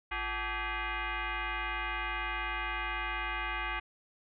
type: tone with frequency modulation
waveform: sine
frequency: 458.7 Hz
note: A#4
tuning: 28 cents flat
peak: -32 dBFS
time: 0.11-3.8 s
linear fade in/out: 10 ms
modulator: 404 Hz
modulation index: 5.6
effects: none